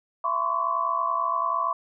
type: tone cluster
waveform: sine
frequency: 672 / 1015 / 1064 / 1136 Hz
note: E5 / B5 / C6 / C#6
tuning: +33 / +47 / +29 / +42 cents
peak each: -33 / -28 / -29 / -26 dBFS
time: 0.24-1.73 s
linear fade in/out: 5 ms
effects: none